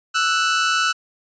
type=tone pair together; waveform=sawtooth; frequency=1321 / 1481.5 Hz; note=E6 / F#6; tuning=+3 / +2 cents; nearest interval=major second; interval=199 cents; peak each=-16 dBFS; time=0.14-0.93 s; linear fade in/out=20 ms; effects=resampled to 16000 Hz